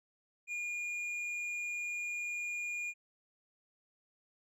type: tone with hard clipping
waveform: sine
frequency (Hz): 2427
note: D#7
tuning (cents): -44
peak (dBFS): -37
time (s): 0.47-2.94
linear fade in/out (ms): 50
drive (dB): 5
effects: none